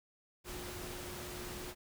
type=tone in noise; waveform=sine; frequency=358.9 Hz; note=F4; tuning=47 cents sharp; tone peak=-48 dBFS; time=0.44-1.75 s; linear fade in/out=50 ms; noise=pink; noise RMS=-45 dBFS; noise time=0.44-1.75 s; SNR=-6 dB; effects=none